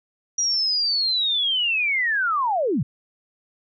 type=linear sweep; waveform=sine; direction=down; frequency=5790 to 103.83 Hz; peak=-19 dBFS; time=0.38-2.83 s; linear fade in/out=5 ms; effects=none